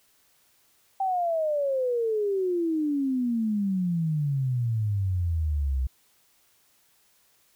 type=exponential sweep; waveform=sine; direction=down; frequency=784 to 62.8 Hz; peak=-23 dBFS; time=1-5.87 s; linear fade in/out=5 ms; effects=white hiss -64 dBFS RMS until 7.55 s